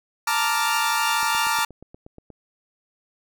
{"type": "chord", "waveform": "sawtooth", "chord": "Bb major seventh", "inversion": "third", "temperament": "equal", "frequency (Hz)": [880, 932.3, 1174.7, 1396.9], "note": ["A5", "Bb5", "D6", "F6"], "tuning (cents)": [0, 0, 0, 0], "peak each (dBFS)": -22, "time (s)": [0.27, 1.65], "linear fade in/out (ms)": 5}
{"type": "click train", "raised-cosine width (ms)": 2, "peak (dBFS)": -29, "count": 10, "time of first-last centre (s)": [1.23, 2.303], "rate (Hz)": 8.39}
{"effects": []}